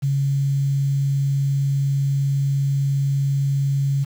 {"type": "tone with quantisation", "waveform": "sine", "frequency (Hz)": 138.59, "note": "C#3", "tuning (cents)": 0, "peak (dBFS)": -17, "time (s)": [0.02, 4.05], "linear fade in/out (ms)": 20, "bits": 7, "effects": []}